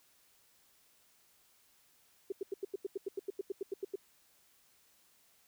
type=tone bursts; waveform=sine; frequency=392 Hz; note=G4; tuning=in tune; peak=-33 dBFS; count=16; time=2.3-3.957 s; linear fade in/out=5 ms; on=22 ms; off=87 ms; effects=white hiss -68 dBFS RMS until 5.47 s